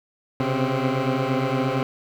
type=tone cluster; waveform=15% pulse; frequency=128.6 / 137.3 / 261.3 Hz; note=C3 / C#3 / C4; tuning=-30 / -16 / -2 cents; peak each=-19 dBFS; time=0.4-1.83 s; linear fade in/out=2 ms; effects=low-pass 3000 Hz 12 dB/octave + 8-bit